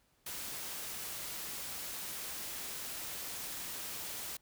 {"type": "noise", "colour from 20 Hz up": "white", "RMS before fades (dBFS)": -42, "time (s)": [0.26, 4.37], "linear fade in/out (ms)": 5, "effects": ["pink hiss -72 dBFS RMS until 4.41 s"]}